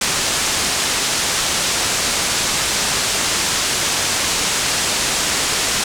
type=low-pass noise; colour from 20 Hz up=white; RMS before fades=-19 dBFS; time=0.01-5.84 s; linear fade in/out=5 ms; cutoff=8400 Hz; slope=24 dB/octave; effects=none